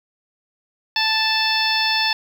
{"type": "harmonic tone", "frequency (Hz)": 880, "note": "A5", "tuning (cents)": 0, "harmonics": [1, 2, 3, 4, 5, 6], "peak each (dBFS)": [-24, -24, -24, -24, -24, -24], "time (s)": [0.96, 2.13], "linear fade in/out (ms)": 2, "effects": ["7-bit"]}